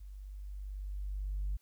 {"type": "tone with level ramp", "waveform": "sine", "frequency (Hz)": 49, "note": "G1", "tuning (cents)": 0, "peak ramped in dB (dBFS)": [-45, -30], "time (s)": [0, 1.57], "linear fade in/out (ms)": 10, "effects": ["tanh soft clip ceiling -29 dBFS", "white hiss -73 dBFS RMS until 1.61 s"]}